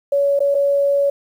sine tone with dropouts, 563 Hz, C#5, 27 cents sharp, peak -13 dBFS, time 0.12-1.1 s, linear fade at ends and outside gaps 5 ms, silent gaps 0.392-0.403 / 0.545-0.549 s, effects 8-bit

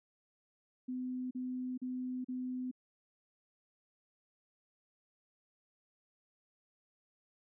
sine tone bursts, 253.5 Hz, B3, 45 cents sharp, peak -36 dBFS, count 4, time 0.88-2.714 s, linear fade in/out 10 ms, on 430 ms, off 38 ms, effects none

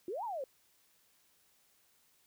sine exponential two-way sweep, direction up then down, 330 to 994 to 502 Hz, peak -36 dBFS, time 0.08-0.44 s, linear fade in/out 2 ms, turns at 0.24 s, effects white hiss -70 dBFS RMS until 2.26 s

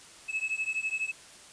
triangle beating tone pair, 2586 / 2598 Hz, E7 / E7, -34 / -26 cents, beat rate 12 Hz, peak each -31 dBFS, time 0.28-1.12 s, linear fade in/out 20 ms, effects white hiss -51 dBFS RMS until 1.52 s + resampled to 22050 Hz

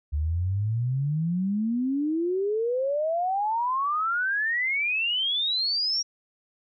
sine exponential sweep, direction up, 71.5 to 5690 Hz, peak -23 dBFS, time 0.12-6.03 s, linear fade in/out 20 ms, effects none

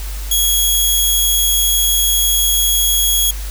10% pulse tone, 3322 Hz, G#7, in tune, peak -4 dBFS, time 0.31-3.31 s, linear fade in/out 5 ms, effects added 50 Hz sine -22 dBFS peak until 3.5 s + white hiss -33 dBFS RMS until 3.5 s

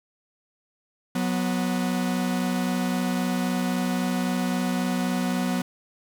45% pulse tone pair together, 183.13 / 246.9 Hz, F#3 / B3, -18 / 0 cents, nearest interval perfect fourth, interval 518 cents, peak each -26 dBFS, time 1.15-5.62 s, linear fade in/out 5 ms, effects 8-bit

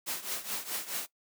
white noise with tremolo, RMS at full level -33 dBFS, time 0.06-1.07 s, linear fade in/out 20 ms, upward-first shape triangle, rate 4.7 Hz, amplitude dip 85%, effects noise-tail reverb RT60 0.1 s tail -18 dB re dry + high-pass 200 Hz 12 dB/octave

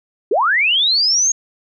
sine linear sweep, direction up, 340.8 to 6640 Hz, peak -12 dBFS, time 0.31-1.32 s, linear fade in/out 5 ms, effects none

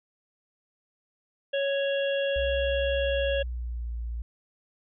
harmonic tone, 554.4 Hz, C#5, in tune, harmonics 1 / 3 / 5 / 6, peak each -25 / -35 / -36 / -37 dBFS, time 1.53-3.43 s, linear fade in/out 10 ms
sine tone with pitch glide, 64.1 to 58.1 Hz, C2 to A#1, -35 to -5 cents, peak -30 dBFS, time 2.36-4.22 s, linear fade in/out 0 ms, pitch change -170 cents, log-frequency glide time 2.96-3.92 s
effects none

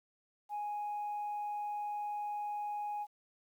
sine tone, 830.6 Hz, G#5, in tune, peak -34 dBFS, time 0.49-3.07 s, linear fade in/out 50 ms, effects tanh soft clip ceiling -33 dBFS + 11-bit

